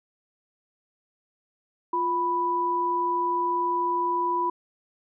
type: tone pair together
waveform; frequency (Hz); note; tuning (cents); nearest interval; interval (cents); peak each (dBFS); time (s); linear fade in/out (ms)
sine; 349.2 / 987.8; F4 / B5; 0 / 0; octave + tritone; 1800; -30 / -23; 1.93-4.5; 5
effects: none